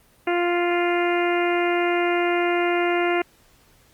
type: harmonic tone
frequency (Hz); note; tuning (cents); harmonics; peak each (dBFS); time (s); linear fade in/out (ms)
349.2; F4; 0; 1 / 2 / 3 / 4 / 5 / 6 / 7 / 8; -21 / -25 / -32 / -30 / -33 / -29 / -33 / -35; 0.27-3.22; 5
effects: pink hiss -57 dBFS RMS until 3.93 s + Opus 32 kbps